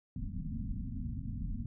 pink low-pass noise, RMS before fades -38 dBFS, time 0.16-1.66 s, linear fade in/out 2 ms, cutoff 260 Hz, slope 96 dB/octave, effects none

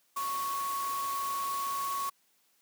sine tone in noise, 1108.7 Hz, C#6, in tune, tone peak -31 dBFS, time 0.16-2.1 s, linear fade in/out 10 ms, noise white, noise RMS -41 dBFS, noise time 0.16-2.1 s, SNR +7 dB, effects white hiss -70 dBFS RMS until 2.61 s + high-pass 150 Hz 12 dB/octave

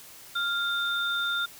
sine tone pair together, 1396.9 / 3611 Hz, F6 / A7, 0 / +44 cents, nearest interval octave + major third, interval 1644 cents, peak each -27 / -30 dBFS, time 0.35-1.46 s, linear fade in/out 10 ms, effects white hiss -48 dBFS RMS until 1.59 s

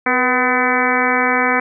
harmonic tone with a mistuned harmonic, 252.6 Hz, B3, 39 cents sharp, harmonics 1 / 2 / 3 / 4 / 5 / 6 / 7 / 8 / 9, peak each -22 / -22 / -22 / -22 / -22 / -22 / -22 / -22 / -22 dBFS, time 0.06-1.6 s, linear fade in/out 5 ms, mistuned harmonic 2, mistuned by -47 cents, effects none

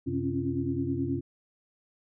sine tone cluster, 92.8 / 132 / 267.4 / 276.8 / 343.3 Hz, F#2 / C3 / C4 / C#4 / F4, +6 / +16 / +38 / -2 / -30 cents, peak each -36 / -34 / -33 / -32 / -34 dBFS, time 0.06-1.21 s, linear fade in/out 20 ms, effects none

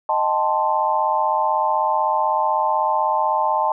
sine chord, A half-diminished seventh, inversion second, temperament equal, 622.3 / 784 / 880 / 1046.5 Hz, Eb5 / G5 / A5 / C6, 0 / 0 / 0 / 0 cents, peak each -24 / -25 / -19 / -23 dBFS, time 0.09-3.72 s, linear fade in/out 2 ms, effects none

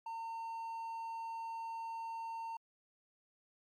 triangle tone, 910 Hz, A#5, 42 cents flat, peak -38 dBFS, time 0.06-2.57 s, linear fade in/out 5 ms, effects MP3 96 kbps

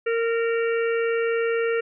harmonic tone, 460.9 Hz, A#4, 20 cents flat, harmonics 1 / 3 / 4 / 5 / 6, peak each -21 / -31 / -33 / -35 / -37 dBFS, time 0.06-1.81 s, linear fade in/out 10 ms, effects none

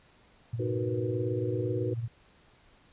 sine tone with tremolo, 115.8 Hz, A#2, 11 cents flat, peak -28 dBFS, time 0.53-2.08 s, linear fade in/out 5 ms, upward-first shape sine, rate 18 Hz, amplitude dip 60%
sine chord, B major seventh, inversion first, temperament equal, 311.1 / 370 / 466.2 / 493.9 Hz, D#4 / F#4 / A#4 / B4, 0 / 0 / 0 / 0 cents, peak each -36 / -33 / -39 / -36 dBFS, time 0.59-1.94 s, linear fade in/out 10 ms
effects pink hiss -61 dBFS RMS until 2.92 s + resampled to 8000 Hz

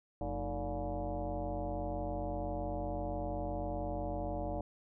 sine tone with frequency modulation, 311.1 Hz, D#4, in tune, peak -34 dBFS, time 0.21-4.61 s, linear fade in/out 2 ms, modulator 134 Hz, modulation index 3.4, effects none

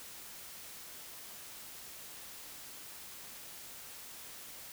silence, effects white hiss -49 dBFS RMS until 4.72 s

